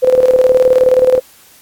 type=tone with tremolo; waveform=sine; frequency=510 Hz; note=C5; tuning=44 cents flat; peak=-4 dBFS; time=0.02-1.2 s; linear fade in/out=20 ms; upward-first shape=square; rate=19 Hz; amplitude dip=60%; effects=white hiss -44 dBFS RMS until 1.61 s + AAC 64 kbps